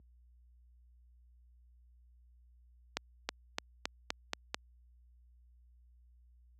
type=accelerating click train; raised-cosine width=0.2 ms; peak=-15 dBFS; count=7; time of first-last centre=2.97-4.545 s; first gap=320 ms; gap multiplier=0.92; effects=added 60 Hz sine -39 dBFS peak until 6.59 s + high-pass 200 Hz 12 dB/octave